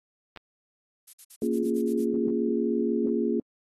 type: clicks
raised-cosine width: 0.3 ms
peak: -25 / -26 dBFS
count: 2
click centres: 0.362 / 0.373 s
type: noise bursts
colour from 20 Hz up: violet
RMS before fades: -43 dBFS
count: 9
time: 1.07-2.047 s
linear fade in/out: 10 ms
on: 65 ms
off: 49 ms
type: chord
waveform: sine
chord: Bb minor seventh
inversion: none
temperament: equal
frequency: 233.1 / 277.2 / 349.2 / 415.3 Hz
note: Bb3 / Db4 / F4 / Ab4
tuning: 0 / 0 / 0 / 0 cents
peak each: -27 / -31 / -29 / -29 dBFS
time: 1.42-3.4 s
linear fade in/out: 2 ms
effects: AAC 32 kbps